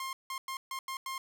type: tone bursts at uneven times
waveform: sawtooth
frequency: 1062 Hz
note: C6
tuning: 25 cents sharp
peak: -32 dBFS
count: 6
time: 0-0.13 / 0.3-0.38 / 0.48-0.57 / 0.71-0.79 / 0.88-0.97 / 1.06-1.18 s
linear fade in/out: 2 ms
effects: none